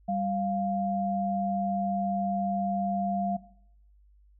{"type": "tone pair together", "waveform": "sine", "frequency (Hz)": [196.01, 698.5], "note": ["G3", "F5"], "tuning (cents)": [0, 0], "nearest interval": "octave + minor seventh", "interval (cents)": 2200, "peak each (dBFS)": [-30, -28], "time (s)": [0.08, 3.37], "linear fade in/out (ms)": 10, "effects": ["noise-tail reverb RT60 0.7 s tail -18 dB re dry", "added 50 Hz sine -56 dBFS peak until 4.39 s"]}